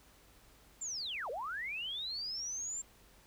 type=linear two-way sweep; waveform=sine; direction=down then up; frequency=7440 to 440 to 7440 Hz; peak=-37 dBFS; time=0.81-2.82 s; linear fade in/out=10 ms; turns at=1.3 s; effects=added 50 Hz sine -67 dBFS peak until 3.26 s + pink hiss -63 dBFS RMS until 3.26 s